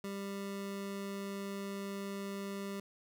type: tone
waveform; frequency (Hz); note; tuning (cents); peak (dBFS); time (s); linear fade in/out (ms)
25% pulse; 198.2; G3; +19; -35; 0.04-2.8; 2
effects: none